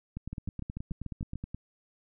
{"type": "two click trains", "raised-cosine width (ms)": 5, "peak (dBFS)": [-24, -24], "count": [8, 14], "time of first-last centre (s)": [[0.33, 1.356], [0.17, 1.546]], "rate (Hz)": [6.82, 9.45], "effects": []}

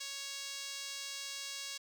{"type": "tone with band-pass filter", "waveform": "5% pulse", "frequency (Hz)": 554.4, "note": "C#5", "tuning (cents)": 0, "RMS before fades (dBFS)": -43, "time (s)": [0, 1.78], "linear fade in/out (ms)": 10, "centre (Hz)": 6500, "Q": 0.51, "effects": []}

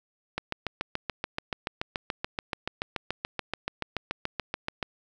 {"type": "click train", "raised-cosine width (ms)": 0.3, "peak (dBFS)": -13, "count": 32, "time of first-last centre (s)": [0.38, 4.828], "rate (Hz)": 6.97, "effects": []}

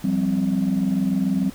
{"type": "chord", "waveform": "sine", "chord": "F suspended second", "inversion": "none", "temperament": "equal with one note detuned", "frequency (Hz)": [174.61, 194.87, 261.6], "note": ["F3", "G3", "C4"], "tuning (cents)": [0, -10, 0], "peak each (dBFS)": [-24, -20, -22], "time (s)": [0.04, 1.5], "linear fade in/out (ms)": 5, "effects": ["tanh soft clip ceiling -13 dBFS", "pink hiss -44 dBFS RMS until 1.54 s"]}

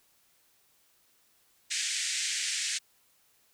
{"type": "band-pass noise", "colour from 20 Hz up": "white", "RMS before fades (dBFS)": -32, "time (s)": [1.7, 2.79], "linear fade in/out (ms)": 20, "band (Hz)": [1700, 8400], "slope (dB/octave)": 48, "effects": ["white hiss -67 dBFS RMS until 3.53 s"]}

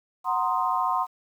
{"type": "chord", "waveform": "sine", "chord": "C half-diminished seventh", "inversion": "second", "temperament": "equal", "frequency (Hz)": [740, 932.3, 1046.5, 1244.5], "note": ["Gb5", "Bb5", "C6", "Eb6"], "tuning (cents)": [0, 0, 0, 0], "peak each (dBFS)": [-28, -29, -25, -31], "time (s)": [0.24, 1.07], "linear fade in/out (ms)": 50, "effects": ["9-bit"]}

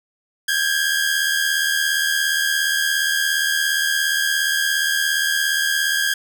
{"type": "tone pair together", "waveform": "sawtooth", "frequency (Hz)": [1589, 1666.2], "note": ["G6", "G#6"], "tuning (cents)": [23, 5], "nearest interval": "minor second", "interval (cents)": 82, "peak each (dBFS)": -17, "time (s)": [0.48, 6.14], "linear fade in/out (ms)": 5, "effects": []}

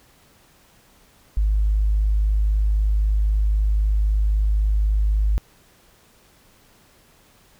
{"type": "tone", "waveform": "sine", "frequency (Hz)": 51.91, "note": "G#1", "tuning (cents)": 0, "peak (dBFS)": -15, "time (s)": [1.37, 5.38], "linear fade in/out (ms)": 0, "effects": ["tanh soft clip ceiling -11 dBFS", "pink hiss -55 dBFS RMS until 7.59 s"]}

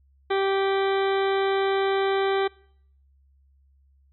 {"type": "harmonic tone", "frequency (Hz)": 390, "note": "G4", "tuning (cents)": -9, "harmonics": [1, 2, 3, 4, 5, 6, 8, 9, 10], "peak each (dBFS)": [-22, -28, -32, -34, -36, -38, -40, -41, -42], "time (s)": [0.3, 2.48], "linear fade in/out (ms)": 10, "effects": ["noise-tail reverb RT60 0.7 s tail -26 dB re dry", "added 68 Hz sine -57 dBFS peak until 4.12 s"]}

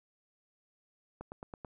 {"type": "click train", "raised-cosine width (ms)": 1, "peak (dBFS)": -29, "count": 5, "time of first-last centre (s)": [1.21, 1.648], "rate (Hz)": 9.14, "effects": []}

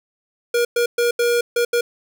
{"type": "tone bursts at uneven times", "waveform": "square", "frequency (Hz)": 476.4, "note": "A#4", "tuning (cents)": 38, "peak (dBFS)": -16, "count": 6, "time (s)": [[0.54, 0.65], [0.76, 0.86], [0.98, 1.11], [1.19, 1.41], [1.56, 1.65], [1.73, 1.81]], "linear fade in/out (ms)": 5, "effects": []}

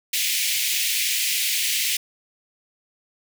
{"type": "high-pass noise", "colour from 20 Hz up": "pink", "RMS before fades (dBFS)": -23, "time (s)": [0.13, 1.97], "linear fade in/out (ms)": 5, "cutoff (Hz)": 2100, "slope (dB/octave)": 48, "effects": []}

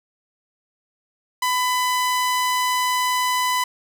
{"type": "tone", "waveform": "sawtooth", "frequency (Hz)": 1001, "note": "B5", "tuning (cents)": 23, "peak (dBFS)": -15, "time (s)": [1.42, 3.64], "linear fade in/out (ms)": 5, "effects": []}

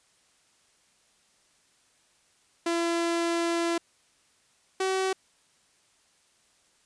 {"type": "tone pair in turn", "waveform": "sawtooth", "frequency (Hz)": [338.2, 379.6], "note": ["E4", "F#4"], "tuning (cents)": [44, 44], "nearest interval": "major second", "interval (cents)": 200, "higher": "second", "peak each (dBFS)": -21, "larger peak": "neither", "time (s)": [[2.66, 3.78], [4.8, 5.13]], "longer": "first", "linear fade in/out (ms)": 5, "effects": ["white hiss -65 dBFS RMS until 6.85 s", "resampled to 22050 Hz"]}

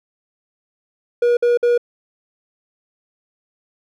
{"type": "tone bursts", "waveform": "triangle", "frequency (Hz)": 480, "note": "B4", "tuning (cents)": -49, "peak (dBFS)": -10, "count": 3, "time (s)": [1.22, 1.778], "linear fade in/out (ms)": 5, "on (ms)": 150, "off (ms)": 54, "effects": []}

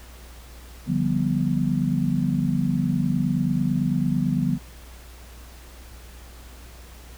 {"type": "chord", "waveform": "sine", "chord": "G dominant seventh", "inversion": "second", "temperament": "just", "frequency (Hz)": [147, 176.4, 196, 245], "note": ["D3", "F3", "G3", "B3"], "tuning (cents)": [2, 18, 0, -14], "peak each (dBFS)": [-25, -25, -27, -25], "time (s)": [0.86, 4.59], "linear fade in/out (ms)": 50, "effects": ["added 60 Hz sine -42 dBFS peak until 7.17 s", "pink hiss -48 dBFS RMS until 7.17 s"]}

